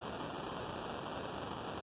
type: noise with sample-and-hold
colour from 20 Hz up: white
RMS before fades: -42 dBFS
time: 0.01-1.81 s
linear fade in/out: 20 ms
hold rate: 2100 Hz
effects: high-pass 80 Hz 12 dB/octave + resampled to 8000 Hz